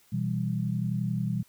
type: chord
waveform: sine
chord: E minor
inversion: second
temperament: equal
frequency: 123.47 / 164.81 / 196 Hz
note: B2 / E3 / G3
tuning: 0 / 0 / 0 cents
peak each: -30 / -31 / -31 dBFS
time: 0.12-1.43 s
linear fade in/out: 10 ms
effects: white hiss -62 dBFS RMS until 1.48 s